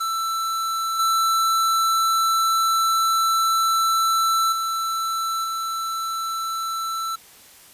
square tone with level steps, 1331 Hz, E6, 16 cents sharp, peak -23 / -18 / -23 / -25 dBFS, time 0-7.16 s, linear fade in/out 10 ms, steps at 0.99 / 4.52 / 5.44 s, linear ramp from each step 5 ms, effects white hiss -48 dBFS RMS until 7.73 s + resampled to 32000 Hz

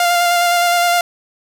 sawtooth tone with vibrato, 698.5 Hz, F5, in tune, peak -8 dBFS, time 0-1.01 s, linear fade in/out 2 ms, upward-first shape square, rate 9.7 Hz, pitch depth 13 cents each way, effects none

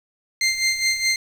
20% pulse tone with tremolo, 2093 Hz, C7, in tune, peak -11 dBFS, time 0.41-1.16 s, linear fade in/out 2 ms, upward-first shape sine, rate 4.8 Hz, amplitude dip 65%, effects low-pass 10000 Hz 12 dB/octave + 7-bit

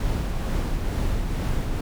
brown noise with tremolo, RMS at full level -23 dBFS, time 0-1.81 s, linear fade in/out 5 ms, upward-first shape triangle, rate 2.2 Hz, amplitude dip 35%, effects none

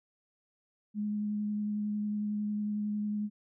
sine tone with vibrato, 209.1 Hz, G#3, 12 cents sharp, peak -30 dBFS, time 0.94-3.3 s, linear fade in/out 50 ms, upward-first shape sine, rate 11 Hz, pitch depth 11 cents each way, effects none

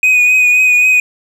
triangle tone with vibrato, 2489 Hz, D#7, in tune, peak -5 dBFS, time 0.03-1 s, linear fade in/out 2 ms, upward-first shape triangle, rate 3.8 Hz, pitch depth 29 cents each way, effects none

